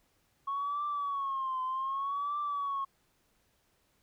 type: tone with vibrato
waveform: sine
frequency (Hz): 1100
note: C#6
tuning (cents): -14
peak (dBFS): -30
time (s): 0.47-2.85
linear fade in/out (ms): 10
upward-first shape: triangle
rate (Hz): 0.65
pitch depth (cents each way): 120
effects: tanh soft clip ceiling -27 dBFS + pink hiss -72 dBFS RMS until 4.02 s